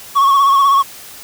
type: tone with vibrato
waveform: triangle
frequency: 1107 Hz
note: C#6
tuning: 3 cents flat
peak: -6 dBFS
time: 0.15-0.83 s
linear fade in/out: 20 ms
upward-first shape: sine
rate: 16 Hz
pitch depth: 44 cents each way
effects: white hiss -35 dBFS RMS until 1.23 s